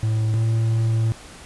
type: tone pair in turn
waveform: triangle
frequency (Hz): 110 / 112.7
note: A2 / A2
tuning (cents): 0 / +42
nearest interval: unison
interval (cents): 42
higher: second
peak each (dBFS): -16 / -15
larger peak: second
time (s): 0.03-0.34 / 0.34-1.12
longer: second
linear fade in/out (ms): 0
effects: pink hiss -42 dBFS RMS until 1.45 s + resampled to 24000 Hz